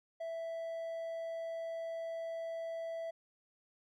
triangle tone, 660 Hz, E5, 2 cents sharp, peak -36 dBFS, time 0.2-3.11 s, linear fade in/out 10 ms, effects none

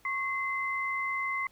sine tone pair together, 1094.2 / 2060 Hz, C#6 / C7, -23 / -28 cents, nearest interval major seventh, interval 1095 cents, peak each -33 / -31 dBFS, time 0.05-1.47 s, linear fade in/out 2 ms, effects pink hiss -63 dBFS RMS until 1.51 s

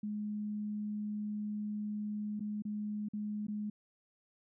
sine tone with dropouts, 209.7 Hz, G#3, 17 cents sharp, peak -35 dBFS, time 0.03-3.7 s, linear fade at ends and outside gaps 5 ms, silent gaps 2.396-2.405 / 2.622-2.651 / 3.087-3.134 / 3.469-3.482 s, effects none

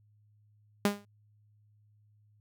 sawtooth tone with exponential decay, 203.6 Hz, G#3, 34 cents flat, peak -17 dBFS, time 0.85-1.05 s, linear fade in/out 2 ms, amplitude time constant 42 ms, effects added 105 Hz sine -62 dBFS peak until 2.4 s

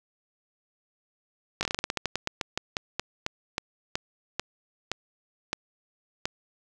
slowing click train, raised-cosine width 0.2 ms, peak -10 dBFS, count 24, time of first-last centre 1.61-6.255 s, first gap 19 ms, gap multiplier 1.18, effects none

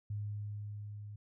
sine tone with level ramp, 103.83 Hz, G#2, in tune, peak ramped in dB -35 to -44 dBFS, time 0.1-1.16 s, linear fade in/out 5 ms, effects none

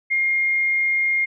sine tone, 2128 Hz, C7, 29 cents sharp, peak -17 dBFS, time 0.1-1.26 s, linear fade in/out 20 ms, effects none

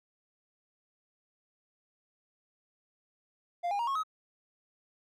triangle tone with pitch steps, 697 / 809.9 / 941.2 / 1093.7 / 1270.9 Hz, F5 / G#5 / A#5 / C#6 / D#6, -4 / -44 / +16 / -24 / +36 cents, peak -27 dBFS, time 3.63-4.035 s, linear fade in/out 20 ms, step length 81 ms, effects none

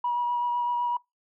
sine tone with vibrato, 965 Hz, B5, 40 cents flat, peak -23 dBFS, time 0.04-0.97 s, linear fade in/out 5 ms, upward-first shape sine, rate 7.9 Hz, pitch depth 14 cents each way, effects noise-tail reverb RT60 0.2 s tail -25 dB re dry + tanh soft clip ceiling -19 dBFS

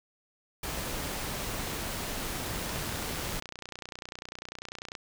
pink noise, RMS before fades -35 dBFS, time 0.63-3.4 s, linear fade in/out 5 ms
click train, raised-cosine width 0.2 ms, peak -22 dBFS, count 73, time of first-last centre 2.56-4.952 s, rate 30.1 Hz
effects none

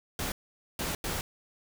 pink noise bursts at uneven times, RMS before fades -33 dBFS, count 3, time 0.19-0.32 / 0.79-0.95 / 1.04-1.21 s, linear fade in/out 2 ms, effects none

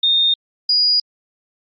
sine tone pair in turn, 3664 / 4891 Hz, A#7 / D#8, -31 / -31 cents, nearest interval perfect fourth, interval 500 cents, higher second, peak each -12 dBFS, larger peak neither, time 0.03-0.34 / 0.69-1 s, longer neither, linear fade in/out 5 ms, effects Opus 48 kbps

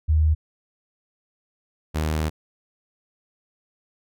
sine / sawtooth tone pair in turn, 77.78 / 77.78 Hz, D#2 / D#2, 0 / 0 cents, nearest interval unison, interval 0 cents, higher neither, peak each -15 / -18 dBFS, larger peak first, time 0.08-0.35 / 1.94-2.3 s, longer second, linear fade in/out 20 ms, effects none

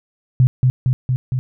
sine tone with echo, 127.5 Hz, C3, 44 cents flat, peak -8 dBFS, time 0.4-0.47 s, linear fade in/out 0 ms, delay 230 ms, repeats 4, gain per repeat -2 dB, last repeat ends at 1.39 s, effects none

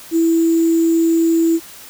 sine tone with sample-and-hold, 329.6 Hz, E4, in tune, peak -11 dBFS, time 0.11-1.6 s, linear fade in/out 50 ms, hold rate 7350 Hz, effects white hiss -38 dBFS RMS until 1.89 s

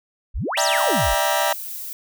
sine exponential two-way sweep, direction up then down, 33.13 to 7670 to 33.13 Hz, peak -22 dBFS, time 0.34-1.15 s, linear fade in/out 20 ms, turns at 0.62 s
sawtooth chord, E half-diminished seventh, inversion third, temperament just, 593.3 / 659.3 / 791.1 / 949.3 Hz, D5 / E5 / G5 / Bb5, +18 / 0 / +16 / +31 cents, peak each -20 dBFS, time 0.57-1.53 s, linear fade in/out 5 ms
violet noise, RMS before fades -32 dBFS, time 0.77-1.93 s, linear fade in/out 0 ms
effects none

